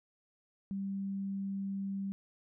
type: tone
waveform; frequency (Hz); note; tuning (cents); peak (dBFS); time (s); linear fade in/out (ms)
sine; 196; G3; 0; -34; 0.71-2.12; 0
effects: none